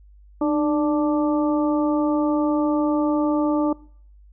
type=harmonic tone with a mistuned harmonic; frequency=293.7 Hz; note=D4; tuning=in tune; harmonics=1 / 2 / 3 / 4; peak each=-19 / -25 / -29 / -31 dBFS; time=0.41-3.73 s; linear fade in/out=5 ms; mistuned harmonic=1; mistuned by=+50 cents; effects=noise-tail reverb RT60 0.6 s tail -24 dB re dry + added 50 Hz sine -46 dBFS peak until 4.32 s